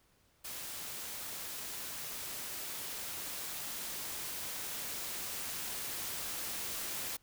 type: noise with level ramp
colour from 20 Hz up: white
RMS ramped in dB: -43 to -39 dBFS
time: 0.44-7.17 s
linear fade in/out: 10 ms
effects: pink hiss -70 dBFS RMS until 7.22 s